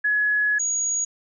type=tone pair in turn; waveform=sine; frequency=1690 / 6719 Hz; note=G#6 / G#8; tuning=+30 / +19 cents; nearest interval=2 octaves; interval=2389 cents; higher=second; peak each=-18 / -21 dBFS; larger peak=first; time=0.04-0.59 / 0.59-1.05 s; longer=first; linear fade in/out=10 ms; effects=none